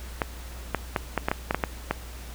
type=clicks; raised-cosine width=0.5 ms; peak=-8 dBFS; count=10; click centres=0.218 / 0.747 / 0.962 / 1.177 / 1.285 / 1.315 / 1.509 / 1.546 / 1.638 / 1.91 s; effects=added 60 Hz sine -38 dBFS peak until 2.34 s + pink hiss -45 dBFS RMS until 2.34 s